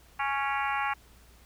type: harmonic tone with a mistuned harmonic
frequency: 277.2 Hz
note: C#4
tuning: in tune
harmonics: 3 / 4 / 5 / 6 / 7 / 8 / 9 / 10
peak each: -31 / -33 / -35 / -37 / -38 / -39 / -40 / -41 dBFS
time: 0.19-0.94 s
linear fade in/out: 10 ms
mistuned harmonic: 9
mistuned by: -63 cents
effects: added 60 Hz sine -56 dBFS peak until 1.45 s + pink hiss -59 dBFS RMS until 1.45 s